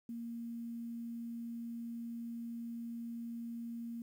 sine tone with quantisation, 233.1 Hz, A#3, in tune, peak -40 dBFS, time 0.09-4.02 s, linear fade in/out 2 ms, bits 11, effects none

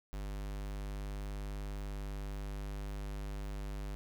square tone, 50.1 Hz, G1, 38 cents sharp, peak -39 dBFS, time 0.13-3.95 s, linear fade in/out 0 ms, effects none

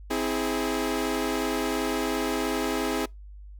sawtooth chord, C augmented, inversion none, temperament equal with one note detuned, 261.6 / 324.5 / 415.3 Hz, C4 / E4 / G#4, 0 / -27 / 0 cents, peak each -26 dBFS, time 0.1-3.06 s, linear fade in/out 10 ms, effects noise-tail reverb RT60 0.2 s tail -25 dB re dry + added 50 Hz sine -41 dBFS peak until 3.59 s

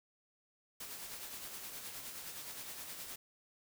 white noise with tremolo, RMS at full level -45 dBFS, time 0.8-3.16 s, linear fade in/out 5 ms, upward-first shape sine, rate 9.6 Hz, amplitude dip 40%, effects none

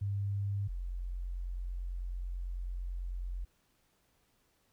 sine tone pair in turn, 100 / 44.54 Hz, G2 / F1, +35 / +35 cents, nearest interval octave + major second, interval 1400 cents, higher first, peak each -31 / -35 dBFS, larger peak first, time 0.01-0.68 / 0.68-3.45 s, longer second, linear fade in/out 10 ms, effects pink hiss -73 dBFS RMS until 4.72 s

